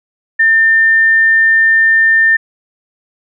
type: tone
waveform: sine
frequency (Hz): 1800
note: A6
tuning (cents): +39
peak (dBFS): -6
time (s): 0.39-2.37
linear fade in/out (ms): 10
effects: none